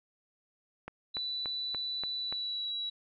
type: click train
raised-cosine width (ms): 0.5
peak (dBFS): -25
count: 6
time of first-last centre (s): 0.88-2.325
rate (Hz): 3.46
type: tone with pitch glide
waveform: sine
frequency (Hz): 3971 to 3901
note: B7 to B7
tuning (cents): +9 to -22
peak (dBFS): -33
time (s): 1.14-2.9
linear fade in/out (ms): 10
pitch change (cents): -31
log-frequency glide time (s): 2.16-2.72
effects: none